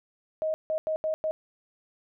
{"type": "tone bursts at uneven times", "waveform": "sine", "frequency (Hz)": 628, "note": "D#5", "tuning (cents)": 16, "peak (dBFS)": -25, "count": 5, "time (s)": [[0.42, 0.54], [0.7, 0.78], [0.87, 0.96], [1.04, 1.14], [1.24, 1.31]], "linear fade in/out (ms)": 0, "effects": []}